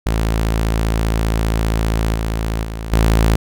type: tone with level steps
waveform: sawtooth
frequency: 55.1 Hz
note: A1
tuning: 3 cents sharp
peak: -11 / -14 / -20 / -7 dBFS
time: 0.06-3.36 s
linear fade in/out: 5 ms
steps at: 2.14 / 2.63 / 2.92 s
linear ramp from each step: 5 ms
effects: none